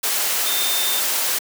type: tone in noise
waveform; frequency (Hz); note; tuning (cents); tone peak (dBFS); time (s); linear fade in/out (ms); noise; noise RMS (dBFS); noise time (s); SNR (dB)
sine; 3612; A7; +45; -24; 0.46-1; 10; white; -21; 0.03-1.39; -6
effects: high-pass 400 Hz 12 dB/octave